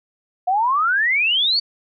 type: exponential sweep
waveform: sine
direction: up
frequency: 708 to 4622 Hz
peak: -15 dBFS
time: 0.47-1.6 s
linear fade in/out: 10 ms
effects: none